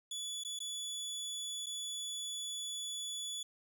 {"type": "tone with dropouts", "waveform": "25% pulse", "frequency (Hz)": 3432, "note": "A7", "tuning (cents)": -44, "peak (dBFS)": -35, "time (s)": [0.11, 3.43], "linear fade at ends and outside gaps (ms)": 5, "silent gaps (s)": [[0.437, 0.448], [0.591, 0.602], [1.661, 1.666]], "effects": []}